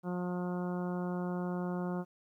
harmonic tone, 178.8 Hz, F3, 41 cents sharp, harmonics 1 / 2 / 3 / 4 / 5 / 6 / 7 / 8, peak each -34 / -40 / -44 / -46 / -48 / -50 / -51 / -52 dBFS, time 0.03-2.05 s, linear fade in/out 50 ms, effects 12-bit

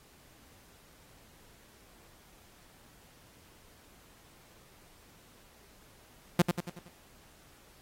sawtooth tone with echo, 174.61 Hz, F3, in tune, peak -15 dBFS, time 6.39-6.42 s, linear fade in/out 5 ms, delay 93 ms, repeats 5, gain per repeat -6 dB, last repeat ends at 6.885 s, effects pink hiss -60 dBFS RMS until 7.81 s + AAC 48 kbps

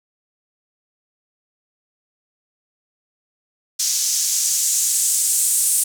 blue noise with band-pass filter sweep, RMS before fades -19 dBFS, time 3.79-5.84 s, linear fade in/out 10 ms, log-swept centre 5800 to 8800 Hz, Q 2.5, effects none

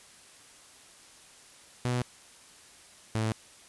sawtooth tone pair in turn, 123.47 / 110.24 Hz, B2 / A2, 0 / +4 cents, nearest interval major second, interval 196 cents, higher first, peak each -23 dBFS, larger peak neither, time 1.85-2.02 / 3.15-3.32 s, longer neither, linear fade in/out 0 ms, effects white hiss -54 dBFS RMS until 3.68 s + resampled to 24000 Hz

